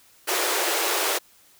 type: high-pass noise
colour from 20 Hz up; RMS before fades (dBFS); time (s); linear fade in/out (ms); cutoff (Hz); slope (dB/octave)
pink; -24; 0.27-1.19; 20; 330; 96
effects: white hiss -56 dBFS RMS until 1.59 s